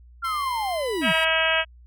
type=linear sweep; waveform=sine; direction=down; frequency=1400 to 141.9 Hz; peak=-24 dBFS; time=0.22-1.13 s; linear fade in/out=20 ms
type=tone with pitch glide; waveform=15% pulse; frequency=1046.5 to 954.1 Hz; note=C6 to A#5; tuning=0 to +40 cents; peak=-25 dBFS; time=0.24-1.25 s; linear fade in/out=10 ms; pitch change=-160 cents; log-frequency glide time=0.72-1.07 s
type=harmonic tone; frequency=322.6 Hz; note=E4; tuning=37 cents flat; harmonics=2 / 3 / 4 / 5 / 6 / 7 / 8 / 9 / 10; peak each=-26 / -31 / -30 / -25 / -30 / -29 / -26 / -27 / -30 dBFS; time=1.01-1.65 s; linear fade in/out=50 ms
effects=added 60 Hz sine -46 dBFS peak until 1.86 s